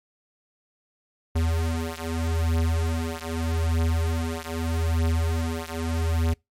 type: beating tone pair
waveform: square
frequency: 81.5 / 82.31 Hz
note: E2 / E2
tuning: -19 / -2 cents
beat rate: 0.81 Hz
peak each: -26 / -27 dBFS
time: 1.35-6.34 s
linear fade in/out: 10 ms
effects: noise-tail reverb RT60 0.2 s tail -26 dB re dry + MP3 64 kbps